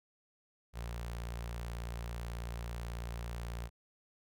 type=tone with notch filter; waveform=sawtooth; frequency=58.27 Hz; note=A#1; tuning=in tune; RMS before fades=-41 dBFS; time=0.73-3.7 s; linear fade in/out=50 ms; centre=280 Hz; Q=1; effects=none